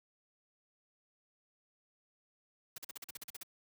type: noise bursts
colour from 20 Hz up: white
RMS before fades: -45 dBFS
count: 11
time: 2.76-3.432 s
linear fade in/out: 5 ms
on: 22 ms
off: 43 ms
effects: high-pass 80 Hz 12 dB/octave